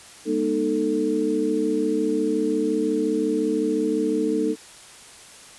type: tone cluster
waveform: sine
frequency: 206.6 / 240.7 / 306.3 / 443.6 Hz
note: G#3 / B3 / D#4 / A4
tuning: -9 / -44 / -27 / +14 cents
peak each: -30 / -28 / -23 / -24 dBFS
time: 0.25-4.56 s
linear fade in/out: 50 ms
effects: white hiss -45 dBFS RMS until 5.58 s + resampled to 24000 Hz